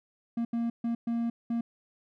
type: tone bursts at uneven times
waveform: triangle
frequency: 233.1 Hz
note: A#3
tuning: in tune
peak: -25 dBFS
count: 5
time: 0.37-0.45 / 0.53-0.7 / 0.84-0.95 / 1.07-1.3 / 1.5-1.61 s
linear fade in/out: 5 ms
effects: none